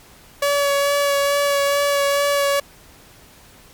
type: tone with vibrato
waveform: sawtooth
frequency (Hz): 567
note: C#5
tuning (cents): +39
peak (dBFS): -12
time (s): 0.42-2.6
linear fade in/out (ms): 5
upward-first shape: sine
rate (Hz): 2.3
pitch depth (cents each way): 14
effects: pink hiss -47 dBFS RMS until 3.73 s + MP3 96 kbps